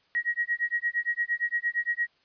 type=tone with tremolo; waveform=sine; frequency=1898 Hz; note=A#6; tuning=31 cents sharp; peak=-22 dBFS; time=0.15-2.07 s; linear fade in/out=0 ms; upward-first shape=sine; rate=8.7 Hz; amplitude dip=100%; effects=white hiss -66 dBFS RMS until 2.24 s + resampled to 11025 Hz